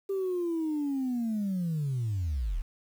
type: linear sweep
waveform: sine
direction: down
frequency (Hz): 396.2 to 32.1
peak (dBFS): -26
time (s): 0.09-2.62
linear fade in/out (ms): 10
effects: tanh soft clip ceiling -25 dBFS + 9-bit